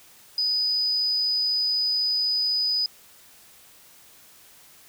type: tone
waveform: sine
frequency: 4978 Hz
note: D#8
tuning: in tune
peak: -21 dBFS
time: 0.38-2.86 s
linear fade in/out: 2 ms
effects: white hiss -52 dBFS RMS until 4.88 s